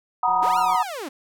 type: chord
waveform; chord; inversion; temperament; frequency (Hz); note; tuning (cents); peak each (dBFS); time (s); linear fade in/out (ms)
sine; B major seventh; second; equal with one note detuned; 740 / 932.3 / 968.6 / 1244.5; F#5 / A#5 / B5 / D#6; 0 / 0 / -34 / 0; -23; 0.23-0.83; 5
type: click train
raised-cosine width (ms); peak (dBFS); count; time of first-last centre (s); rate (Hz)
1; -30; 84; 0.28-0.749; 177
type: linear two-way sweep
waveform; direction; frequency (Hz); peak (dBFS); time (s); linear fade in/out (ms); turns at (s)
sawtooth; up then down; 243.7 to 1442 to 243.7; -26; 0.42-1.09; 10; 0.58
effects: none